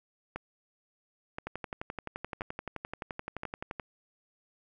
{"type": "two click trains", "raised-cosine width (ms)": 0.5, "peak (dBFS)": [-21, -21], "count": [4, 28], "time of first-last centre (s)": [[0.36, 3.434], [1.47, 3.798]], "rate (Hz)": [0.976, 11.6], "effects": []}